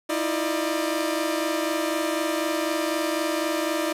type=tone cluster; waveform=sawtooth; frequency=317.9 / 341.9 / 596 Hz; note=D#4 / F4 / D5; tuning=+37 / -37 / +25 cents; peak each=-23 / -26 / -24 dBFS; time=0.09-3.93 s; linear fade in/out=10 ms; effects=resampled to 32000 Hz + 8-bit